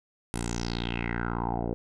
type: tone with low-pass filter sweep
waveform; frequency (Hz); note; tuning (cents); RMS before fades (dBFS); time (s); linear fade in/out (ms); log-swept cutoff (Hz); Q
10% pulse; 58.4; A#1; +4; -31; 0.34-1.74; 0; 10000 to 510; 5.3
effects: none